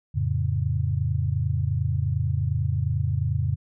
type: chord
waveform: sine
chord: F augmented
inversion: none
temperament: equal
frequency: 87.31 / 110 / 138.59 Hz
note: F2 / A2 / C#3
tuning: 0 / 0 / 0 cents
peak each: -26 dBFS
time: 0.14-3.56 s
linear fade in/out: 20 ms
effects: none